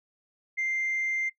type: tone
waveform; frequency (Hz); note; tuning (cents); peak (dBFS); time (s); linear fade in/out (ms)
sine; 2093; C7; 0; -25; 0.57-1.3; 20
effects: noise-tail reverb RT60 0.1 s tail -18 dB re dry + tanh soft clip ceiling -23 dBFS